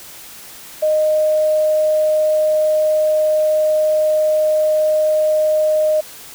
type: tone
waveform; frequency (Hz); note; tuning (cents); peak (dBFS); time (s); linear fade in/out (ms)
sine; 617; D#5; -15; -12; 0.82-6.01; 10
effects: white hiss -37 dBFS RMS until 6.34 s